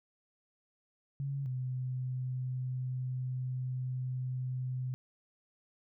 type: tone pair in turn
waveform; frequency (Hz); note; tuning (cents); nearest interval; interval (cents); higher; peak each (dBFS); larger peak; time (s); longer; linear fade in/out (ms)
sine; 138.59 / 127.81; C#3 / C3; 0 / -40; minor second; 140; first; -33 / -33; neither; 1.2-1.46 / 1.46-4.94; second; 0
effects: none